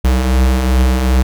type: beating tone pair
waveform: square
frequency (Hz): 61.74 / 64.34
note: B1 / C2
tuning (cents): 0 / -28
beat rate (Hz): 2.6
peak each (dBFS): -20 / -11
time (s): 0.04-1.23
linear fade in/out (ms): 10
effects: none

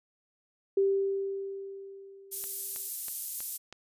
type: tone with exponential decay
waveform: sine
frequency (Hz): 392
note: G4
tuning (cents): 0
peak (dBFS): -21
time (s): 0.77-2.89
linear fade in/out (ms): 5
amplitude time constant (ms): 460
type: high-pass noise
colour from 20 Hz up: white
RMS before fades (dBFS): -34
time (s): 2.31-3.58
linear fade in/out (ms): 20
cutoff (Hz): 10000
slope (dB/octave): 12
type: click train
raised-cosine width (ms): 0.2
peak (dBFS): -27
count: 5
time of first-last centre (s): 2.44-3.726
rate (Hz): 3.11
effects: resampled to 32000 Hz

